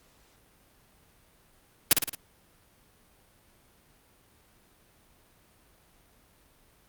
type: noise with echo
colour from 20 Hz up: white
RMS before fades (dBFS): -17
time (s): 1.91-1.93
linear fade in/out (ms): 2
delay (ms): 55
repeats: 4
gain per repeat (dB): -5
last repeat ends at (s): 2.15
effects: pink hiss -62 dBFS RMS until 6.88 s + Opus 48 kbps